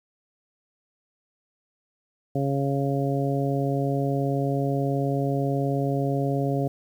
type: harmonic tone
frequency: 138.59 Hz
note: C#3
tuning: in tune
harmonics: 1 / 2 / 3 / 4 / 5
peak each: -25 / -28 / -30 / -31 / -32 dBFS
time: 2.35-6.68 s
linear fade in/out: 5 ms
effects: 9-bit